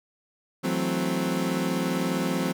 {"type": "chord", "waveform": "30% pulse", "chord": "F# half-diminished seventh", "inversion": "third", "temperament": "equal", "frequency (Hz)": [164.81, 185, 220, 261.6], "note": ["E3", "F#3", "A3", "C4"], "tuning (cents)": [0, 0, 0, 0], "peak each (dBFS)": [-29, -26, -31, -26], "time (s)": [0.63, 2.53], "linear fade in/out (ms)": 20, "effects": []}